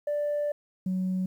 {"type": "tone pair in turn", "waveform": "sine", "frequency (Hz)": [587.3, 185.79], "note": ["D5", "F#3"], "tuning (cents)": [0, 7], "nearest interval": "octave + minor sixth", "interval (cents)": 1993, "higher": "first", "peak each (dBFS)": -24, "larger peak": "neither", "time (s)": [[0.07, 0.52], [0.86, 1.26]], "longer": "first", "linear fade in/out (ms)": 5, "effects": ["tanh soft clip ceiling -23 dBFS", "10-bit"]}